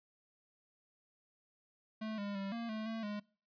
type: tone with pitch steps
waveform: square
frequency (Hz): 218.1 / 202.4 / 196.1 / 232.3 / 217.7 / 224.4 / 207.4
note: A3 / G#3 / G3 / A#3 / A3 / A3 / G#3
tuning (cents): -15 / -44 / +1 / -6 / -18 / +34 / -2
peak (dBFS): -39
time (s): 2.01-3.2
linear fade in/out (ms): 10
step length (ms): 170
effects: noise-tail reverb RT60 0.4 s tail -23 dB re dry + resampled to 11025 Hz